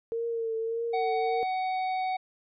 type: tone with vibrato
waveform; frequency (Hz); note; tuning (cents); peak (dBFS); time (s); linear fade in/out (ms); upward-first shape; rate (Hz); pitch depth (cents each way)
sine; 456.3; A#4; -37; -28; 0.12-1.43; 0; triangle; 1.7; 41
type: harmonic tone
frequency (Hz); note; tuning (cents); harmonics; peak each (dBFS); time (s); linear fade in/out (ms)
748; F#5; +19; 1 / 3 / 5 / 6; -27 / -39 / -47 / -52; 0.93-2.17; 10
effects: none